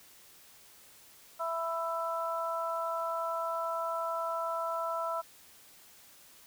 harmonic tone, 331.2 Hz, E4, 8 cents sharp, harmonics 2 / 3 / 4, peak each -35 / -37 / -35 dBFS, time 1.39-5.22 s, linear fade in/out 20 ms, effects white hiss -57 dBFS RMS until 6.46 s

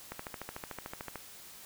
click train, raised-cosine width 0.5 ms, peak -24 dBFS, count 15, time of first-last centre 0.12-1.157 s, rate 13.5 Hz, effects white hiss -51 dBFS RMS until 1.65 s

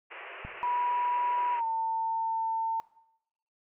white band-pass noise, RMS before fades -44 dBFS, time 0.1-1.61 s, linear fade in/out 20 ms, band 350 to 2800 Hz, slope 96 dB/octave
click, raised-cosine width 5 ms, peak -29 dBFS, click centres 0.45 s
sine tone with pitch glide, 976 to 900.2 Hz, B5 to A5, -21 to +39 cents, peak -27 dBFS, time 0.63-2.8 s, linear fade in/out 0 ms, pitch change -140 cents, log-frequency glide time 1.53-1.65 s
effects noise-tail reverb RT60 0.8 s tail -19 dB re dry

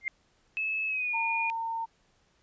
sine tone with exponential growth, 2107 Hz, C7, 12 cents sharp, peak -23 dBFS, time 0.01-0.08 s, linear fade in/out 1 ms, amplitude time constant 15 ms
sine tone with pitch glide, 2599 to 2439 Hz, E7 to D#7, -25 to -35 cents, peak -28 dBFS, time 0.57-1.5 s, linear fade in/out 0 ms, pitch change -110 cents, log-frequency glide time 0.87-1.11 s
sine tone, 910 Hz, A#5, 42 cents flat, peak -30 dBFS, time 1.13-1.86 s, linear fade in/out 20 ms
effects pink hiss -68 dBFS RMS until 2.42 s + resampled to 16000 Hz

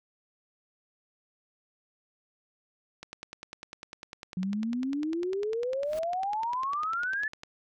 click train, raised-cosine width 0.2 ms, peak -24 dBFS, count 45, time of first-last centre 3.03-7.434 s, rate 9.99 Hz
sine exponential sweep, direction up, 180 to 1760 Hz, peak -28 dBFS, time 4.37-7.28 s, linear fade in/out 2 ms
pink noise with exponential growth, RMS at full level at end -41 dBFS, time 5.79-5.99 s, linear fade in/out 2 ms, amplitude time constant 42 ms
effects none

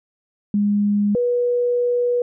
sine tone pair in turn, 205.2 / 486.5 Hz, G#3 / B4, -21 / -26 cents, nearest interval octave + minor third, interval 1495 cents, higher second, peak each -15 / -16 dBFS, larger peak first, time 0.54-1.15 / 1.15-2.22 s, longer second, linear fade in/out 2 ms, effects none

